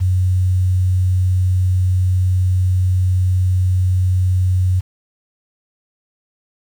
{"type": "tone with quantisation", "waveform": "sine", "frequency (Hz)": 92.1, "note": "F#2", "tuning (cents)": -7, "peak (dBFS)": -12, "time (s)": [0, 4.81], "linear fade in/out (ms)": 20, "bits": 7, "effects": []}